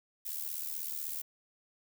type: noise with amplitude modulation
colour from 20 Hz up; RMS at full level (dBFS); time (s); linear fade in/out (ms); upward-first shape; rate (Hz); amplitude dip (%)
violet; -35; 0.25-1.22; 10; sine; 76.1; 75
effects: none